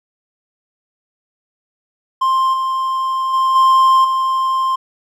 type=tone with level steps; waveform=triangle; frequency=1052 Hz; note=C6; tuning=9 cents sharp; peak=-10 / -14 / -10 / -6 / -12 dBFS; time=2.21-4.76 s; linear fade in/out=10 ms; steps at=2.53 / 3.33 / 3.55 / 4.04 s; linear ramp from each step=10 ms; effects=none